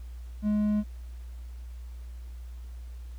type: tone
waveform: triangle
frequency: 210 Hz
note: G#3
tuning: 19 cents sharp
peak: -21 dBFS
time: 0.42-0.84 s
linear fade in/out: 50 ms
effects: added 60 Hz sine -38 dBFS peak until 3.18 s + pink hiss -61 dBFS RMS until 3.18 s